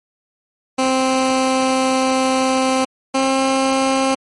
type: tone pair in turn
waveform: 15% pulse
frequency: 261.6 / 266.6 Hz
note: C4 / C4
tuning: 0 / +33 cents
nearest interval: unison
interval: 33 cents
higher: second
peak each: -8 dBFS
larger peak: neither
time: 0.78-2.85 / 3.14-4.15 s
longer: first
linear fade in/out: 10 ms
effects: MP3 48 kbps